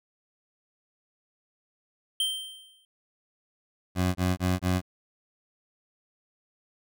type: tone with exponential decay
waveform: square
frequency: 3136 Hz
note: G7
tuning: in tune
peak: -23 dBFS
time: 2.2-2.85 s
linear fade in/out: 2 ms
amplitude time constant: 140 ms
type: tone bursts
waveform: 20% pulse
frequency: 91.2 Hz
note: F#2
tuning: 24 cents flat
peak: -18 dBFS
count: 4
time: 3.95-4.816 s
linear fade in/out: 50 ms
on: 200 ms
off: 22 ms
effects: none